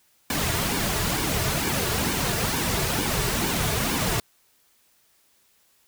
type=noise with flanger; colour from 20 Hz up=pink; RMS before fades=-25 dBFS; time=0.3-4.2 s; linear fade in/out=2 ms; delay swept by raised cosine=1.5 to 3.9 ms; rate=2.2 Hz; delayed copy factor=-0.65; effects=white hiss -63 dBFS RMS until 5.87 s